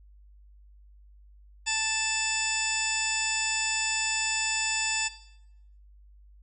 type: harmonic tone with a mistuned harmonic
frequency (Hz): 880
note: A5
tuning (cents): 0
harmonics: 1 / 2 / 3 / 4 / 5 / 6 / 8 / 9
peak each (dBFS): -36 / -35 / -31 / -35 / -36 / -36 / -32 / -36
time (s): 1.66-5.09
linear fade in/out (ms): 20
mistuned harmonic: 5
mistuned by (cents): +120
effects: noise-tail reverb RT60 0.8 s tail -17 dB re dry + added 50 Hz sine -51 dBFS peak until 6.42 s